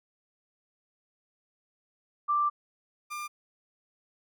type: tone pair in turn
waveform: sine / 30% pulse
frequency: 1178 / 1196.5 Hz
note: D6 / D6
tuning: +5 / +32 cents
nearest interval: unison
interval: 27 cents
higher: second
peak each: -23 / -32 dBFS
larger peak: first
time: 2.28-2.5 / 3.1-3.28 s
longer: first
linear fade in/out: 20 ms
effects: none